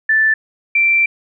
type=tone pair in turn; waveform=sine; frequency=1760 / 2349 Hz; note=A6 / D7; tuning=0 / 0 cents; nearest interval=perfect fourth; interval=500 cents; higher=second; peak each=-10 dBFS; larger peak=neither; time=0.09-0.34 / 0.75-1.06 s; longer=second; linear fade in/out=5 ms; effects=none